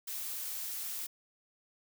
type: noise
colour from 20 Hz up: blue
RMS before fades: -39 dBFS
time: 0.07-1.07 s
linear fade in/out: 10 ms
effects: none